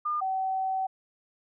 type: tone pair in turn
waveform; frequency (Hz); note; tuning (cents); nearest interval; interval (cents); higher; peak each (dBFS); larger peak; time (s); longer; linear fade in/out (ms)
sine; 1209 / 761.6; D6 / F#5; +50 / +50; minor sixth; 800; first; -26; neither; 0.05-0.21 / 0.21-0.87; second; 10
effects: none